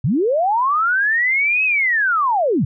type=linear two-way sweep; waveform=sine; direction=up then down; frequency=102.9 to 2589 to 102.9 Hz; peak=-14 dBFS; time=0.04-2.65 s; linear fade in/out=5 ms; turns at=1.64 s; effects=none